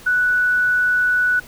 sine tone, 1480 Hz, F#6, in tune, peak -14 dBFS, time 0.06-1.4 s, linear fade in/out 10 ms, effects pink hiss -42 dBFS RMS until 1.47 s

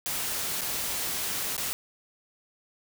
white noise with dropouts, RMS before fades -31 dBFS, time 0.06-1.73 s, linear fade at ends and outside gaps 0 ms, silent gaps 0.61-0.616 / 1.566-1.579 s, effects none

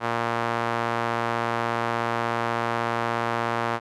sawtooth tone with band-pass filter, 116.54 Hz, A#2, in tune, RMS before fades -26 dBFS, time 0-3.8 s, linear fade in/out 50 ms, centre 1100 Hz, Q 1.2, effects none

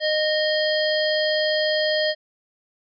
harmonic tone with a mistuned harmonic, 616 Hz, D#5, 17 cents flat, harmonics 1 / 3 / 5 / 7 / 8, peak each -21 / -26 / -28 / -29 / -30 dBFS, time 0-2.15 s, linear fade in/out 50 ms, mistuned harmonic 5, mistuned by +70 cents, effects none

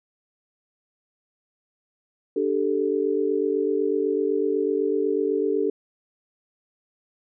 sine chord, D suspended fourth, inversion none, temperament equal, 293.7 / 392 / 440 Hz, D4 / G4 / A4, 0 / 0 / 0 cents, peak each -27 / -24 / -24 dBFS, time 2.36-5.7 s, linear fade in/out 5 ms, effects none

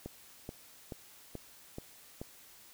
click train, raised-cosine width 2 ms, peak -27 dBFS, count 6, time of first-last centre 0.06-2.215 s, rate 2.32 Hz, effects white hiss -57 dBFS RMS until 2.73 s

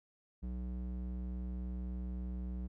square tone with band-pass filter, 61.74 Hz, B1, in tune, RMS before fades -40 dBFS, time 0.42-2.68 s, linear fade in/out 20 ms, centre 120 Hz, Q 2.7, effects none

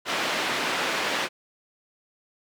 white band-pass noise, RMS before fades -27 dBFS, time 0.05-1.29 s, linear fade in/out 50 ms, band 240 to 2700 Hz, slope 12 dB/octave, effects none

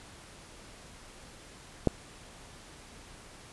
click, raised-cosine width 2 ms, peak -9 dBFS, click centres 1.873 s, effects pink hiss -51 dBFS RMS until 3.52 s + resampled to 24000 Hz

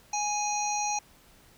harmonic tone with a mistuned harmonic, 830.6 Hz, G#5, in tune, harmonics 1 / 3 / 5 / 7 / 8, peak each -29 / -37 / -41 / -34 / -35 dBFS, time 0.13-0.99 s, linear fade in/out 5 ms, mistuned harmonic 8, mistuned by -37 cents, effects pink hiss -58 dBFS RMS until 1.57 s

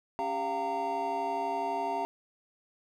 triangle tone cluster, 276.4 / 396 / 691 / 763 / 919 Hz, C#4 / G4 / F5 / G5 / A#5, -5 / +18 / -19 / -47 / -25 cents, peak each -40 / -36 / -32 / -38 / -31 dBFS, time 0.19-2.05 s, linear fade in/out 0 ms, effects none

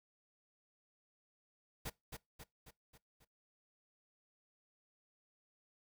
pink noise with echo, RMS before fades -42 dBFS, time 1.85-1.9 s, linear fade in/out 10 ms, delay 270 ms, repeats 5, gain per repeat -5 dB, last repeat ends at 3.25 s, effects noise-tail reverb RT60 0.2 s tail -22 dB re dry

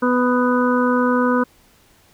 harmonic tone, 248.3 Hz, B3, 9 cents sharp, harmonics 1 / 2 / 4 / 5 / 6, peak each -17 / -20 / -23 / -24 / -25 dBFS, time 0.02-1.44 s, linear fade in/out 10 ms, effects pink hiss -54 dBFS RMS until 2.13 s

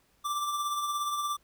square tone with tremolo, 1174.7 Hz, D6, in tune, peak -28 dBFS, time 0.24-1.37 s, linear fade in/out 20 ms, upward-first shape triangle, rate 17 Hz, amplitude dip 45%, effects pink hiss -68 dBFS RMS until 1.43 s

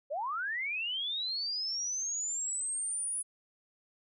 sine linear sweep, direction up, 531 to 9956 Hz, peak -32 dBFS, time 0.1-3.23 s, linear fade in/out 20 ms, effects none

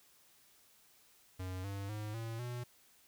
square tone with pitch steps, 92.5 / 99.14 / 106.25 / 113.88 / 122.05 Hz, F#2 / G2 / G#2 / A#2 / B2, 0 / +20 / +40 / -40 / -20 cents, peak -40 dBFS, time 1.39-2.64 s, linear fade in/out 10 ms, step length 250 ms, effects white hiss -66 dBFS RMS until 3.07 s

